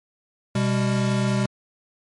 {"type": "tone pair together", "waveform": "square", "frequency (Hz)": [125.99, 200], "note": ["B2", "G3"], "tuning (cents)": [35, 35], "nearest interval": "minor sixth", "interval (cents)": 800, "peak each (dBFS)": -23, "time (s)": [0.55, 1.46], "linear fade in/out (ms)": 5, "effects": ["low-pass 10000 Hz 12 dB/octave", "MP3 48 kbps"]}